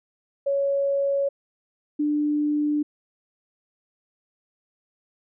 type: tone pair in turn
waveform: sine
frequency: 557 / 296.8 Hz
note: C#5 / D4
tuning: +8 / +18 cents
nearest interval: major seventh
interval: 1090 cents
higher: first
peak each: -20 dBFS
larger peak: neither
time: 0.46-1.29 / 1.99-2.83 s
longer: second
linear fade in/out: 10 ms
effects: none